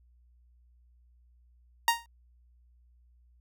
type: tone with exponential decay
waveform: sawtooth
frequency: 932.3 Hz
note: A#5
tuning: in tune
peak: -14 dBFS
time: 1.88-2.06 s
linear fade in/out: 1 ms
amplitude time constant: 37 ms
effects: added 60 Hz sine -59 dBFS peak until 3.4 s